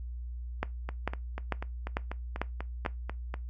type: two click trains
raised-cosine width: 0.5 ms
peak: -14 / -21 dBFS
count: 6 / 11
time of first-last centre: 0.63-2.862 / 0.89-3.341 s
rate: 2.24 / 4.08 Hz
effects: noise-tail reverb RT60 0.2 s tail -20 dB re dry + added 60 Hz sine -36 dBFS peak until 3.49 s